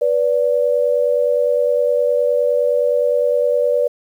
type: tone pair together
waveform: sine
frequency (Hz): 490.3 / 580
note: B4 / D5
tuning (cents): -13 / -22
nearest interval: minor third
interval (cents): 291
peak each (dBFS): -16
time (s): 0.01-3.88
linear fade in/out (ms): 10
effects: 8-bit